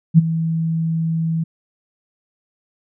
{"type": "tone with ADSR envelope", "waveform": "sine", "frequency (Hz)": 163, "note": "E3", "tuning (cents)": -19, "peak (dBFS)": -3, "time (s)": [0.14, 1.44], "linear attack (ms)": 42, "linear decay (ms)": 21, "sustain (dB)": -14, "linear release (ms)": 10, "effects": []}